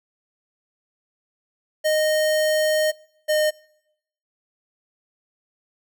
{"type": "tone pair in turn", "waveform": "square", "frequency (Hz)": [618, 612.3], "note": ["D#5", "D#5"], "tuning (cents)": [-12, -28], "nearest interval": "unison", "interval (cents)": 16, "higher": "first", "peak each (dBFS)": -18, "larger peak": "neither", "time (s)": [[1.84, 2.92], [3.28, 3.51]], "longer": "first", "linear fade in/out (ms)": 20, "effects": ["noise-tail reverb RT60 0.8 s tail -24 dB re dry"]}